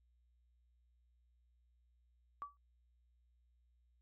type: tone with exponential decay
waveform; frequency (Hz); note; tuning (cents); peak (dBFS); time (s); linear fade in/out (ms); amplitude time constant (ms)
sine; 1150; D6; -37; -38; 2.42-2.57; 0; 31
effects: added 60 Hz sine -70 dBFS peak until 4.01 s